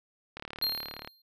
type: click train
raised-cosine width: 0.3 ms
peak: -23 dBFS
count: 27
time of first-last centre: 0.37-1.075 s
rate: 36.9 Hz
type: tone with exponential decay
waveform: square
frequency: 4199 Hz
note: C8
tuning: 5 cents sharp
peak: -25 dBFS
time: 0.62-1.22 s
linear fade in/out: 5 ms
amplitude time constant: 130 ms
effects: none